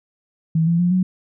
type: tone with pitch steps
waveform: sine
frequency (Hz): 161.7 / 168.96 / 176.54 / 184.46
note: E3 / E3 / F3 / F#3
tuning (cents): -33 / +43 / +19 / -5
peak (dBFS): -14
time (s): 0.55-1.03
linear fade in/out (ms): 5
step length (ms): 120
effects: none